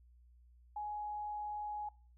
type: tone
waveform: sine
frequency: 837 Hz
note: G#5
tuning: 13 cents sharp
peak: -38 dBFS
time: 0.76-1.89 s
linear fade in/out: 5 ms
effects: noise-tail reverb RT60 0.4 s tail -21 dB re dry + added 60 Hz sine -60 dBFS peak until 2.17 s